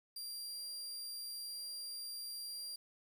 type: tone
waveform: sawtooth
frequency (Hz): 4757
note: D8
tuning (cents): +21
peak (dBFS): -40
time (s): 0.16-2.76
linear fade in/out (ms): 5
effects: 11-bit